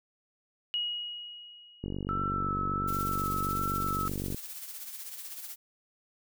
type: tone with exponential decay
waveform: sine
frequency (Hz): 2896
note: F#7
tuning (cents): -38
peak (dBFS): -27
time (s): 0.74-2.31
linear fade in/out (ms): 0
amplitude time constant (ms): 340
type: click train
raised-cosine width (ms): 3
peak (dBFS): -22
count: 121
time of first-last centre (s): 1.84-4.345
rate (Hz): 47.9
type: tone with vibrato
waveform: sine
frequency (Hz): 1318.5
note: E6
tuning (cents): 0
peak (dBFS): -30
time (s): 2.09-4.08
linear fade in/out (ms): 0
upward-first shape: sine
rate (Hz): 1.4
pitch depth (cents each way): 26
type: noise with tremolo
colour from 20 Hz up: blue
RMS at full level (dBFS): -40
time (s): 2.87-5.56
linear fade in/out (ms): 20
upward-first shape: sine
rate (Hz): 16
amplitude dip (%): 50
effects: none